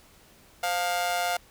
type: tone with amplitude modulation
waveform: sawtooth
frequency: 705 Hz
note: F5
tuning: 16 cents sharp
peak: -18 dBFS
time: 0.63-1.37 s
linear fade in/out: 5 ms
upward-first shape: sine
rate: 184 Hz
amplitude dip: 75%
effects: pink hiss -56 dBFS RMS until 1.5 s